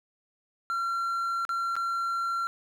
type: tone with dropouts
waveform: triangle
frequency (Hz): 1367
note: F6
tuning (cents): -37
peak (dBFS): -25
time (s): 0.7-2.47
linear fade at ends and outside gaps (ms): 0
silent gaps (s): 1.451-1.492 / 1.755-1.765
effects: none